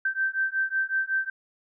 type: beating tone pair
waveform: sine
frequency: 1555 / 1560.4 Hz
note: G6 / G6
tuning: -14 / -8 cents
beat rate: 5.4 Hz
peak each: -27 dBFS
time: 0.05-1.3 s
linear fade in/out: 5 ms
effects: none